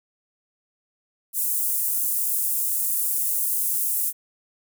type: high-pass noise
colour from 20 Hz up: pink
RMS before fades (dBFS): -24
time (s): 1.33-4.13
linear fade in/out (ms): 50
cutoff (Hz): 9700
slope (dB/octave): 24
effects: none